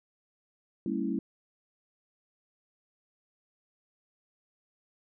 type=chord; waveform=sine; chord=G diminished seventh; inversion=none; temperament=equal with one note detuned; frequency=196 / 227.1 / 277.2 / 329.6 Hz; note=G3 / Bb3 / Db4 / Fb4; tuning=0 / -45 / 0 / 0 cents; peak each=-34 dBFS; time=0.86-1.19 s; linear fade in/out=2 ms; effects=none